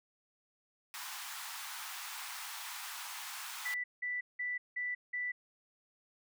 pink high-pass noise, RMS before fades -44 dBFS, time 0.94-3.74 s, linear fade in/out 0 ms, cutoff 840 Hz, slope 48 dB/octave
sine tone bursts, 1975.5 Hz, B6, in tune, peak -34 dBFS, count 5, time 3.65-5.32 s, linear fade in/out 10 ms, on 190 ms, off 180 ms
effects none

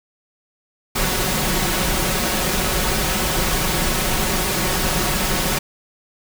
pink noise with comb filter, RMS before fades -20 dBFS, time 0.95-5.59 s, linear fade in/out 10 ms, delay 5.4 ms, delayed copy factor +0.55, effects none

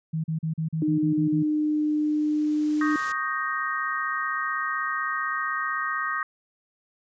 sine tone bursts, 159.6 Hz, D#3, 44 cents sharp, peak -24 dBFS, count 9, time 0.13-1.432 s, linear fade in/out 10 ms, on 110 ms, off 39 ms
sine tone with pitch glide, 306.1 to 301.9 Hz, D#4 to D4, -28 to +48 cents, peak -21 dBFS, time 0.82-2.96 s, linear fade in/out 2 ms, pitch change -24 cents, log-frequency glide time 0.94-1.93 s
white noise with exponential growth, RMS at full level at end -38 dBFS, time 1.09-3.12 s, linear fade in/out 0 ms, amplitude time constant 440 ms
sine chord, Eb dominant seventh, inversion third, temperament equal, 1108.7 / 1244.5 / 1568 / 1864.7 Hz, Db6 / Eb6 / G6 / Bb6, 0 / 0 / 0 / 0 cents, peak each -33 / -29 / -32 / -30 dBFS, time 2.81-6.23 s, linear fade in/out 2 ms
effects resampled to 16000 Hz

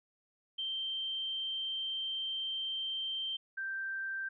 sine tone pair in turn, 3136 / 1568 Hz, G7 / G6, 0 / 0 cents, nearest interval octave, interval 1200 cents, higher first, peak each -34 / -35 dBFS, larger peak first, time 0.58-3.37 / 3.57-4.29 s, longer first, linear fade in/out 10 ms, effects none

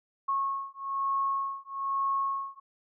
sine beating tone pair, 1094 / 1095.1 Hz, C#6 / C#6, -23 / -21 cents, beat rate 1.1 Hz, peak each -31 dBFS, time 0.28-2.6 s, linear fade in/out 10 ms, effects none

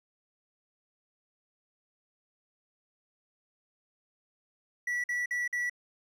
triangle tone bursts, 1949 Hz, B6, 23 cents flat, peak -27 dBFS, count 4, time 4.87-5.697 s, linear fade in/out 5 ms, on 170 ms, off 49 ms, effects none

